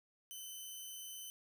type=tone; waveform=10% pulse; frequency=3042 Hz; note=F#7; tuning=47 cents sharp; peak=-38 dBFS; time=0.31-1.3 s; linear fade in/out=0 ms; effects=11-bit